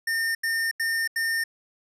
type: tone bursts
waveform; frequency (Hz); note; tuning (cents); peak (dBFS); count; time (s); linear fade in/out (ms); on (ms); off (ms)
square; 1816; A#6; -46; -24; 4; 0.07-1.439; 5; 280; 83
effects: resampled to 32000 Hz